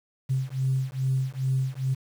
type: beating tone pair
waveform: sine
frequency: 130.81 / 133.21 Hz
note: C3 / C3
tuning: 0 / +31 cents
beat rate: 2.4 Hz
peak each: -26 dBFS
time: 0.29-1.95 s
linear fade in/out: 20 ms
effects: tanh soft clip ceiling -16 dBFS + 8-bit